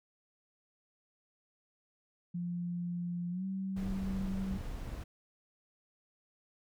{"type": "tone with pitch glide", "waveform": "sine", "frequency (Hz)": [174.61, 191.52], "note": ["F3", "G3"], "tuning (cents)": [0, -40], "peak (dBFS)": -34, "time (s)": [2.34, 4.58], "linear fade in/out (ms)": 10, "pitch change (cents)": 160, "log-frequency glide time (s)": [3.3, 3.45]}
{"type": "noise", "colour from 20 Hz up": "brown", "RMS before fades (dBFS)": -40, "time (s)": [3.76, 5.04], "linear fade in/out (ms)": 10}
{"effects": []}